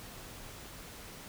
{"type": "silence", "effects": ["pink hiss -48 dBFS RMS until 1.28 s"]}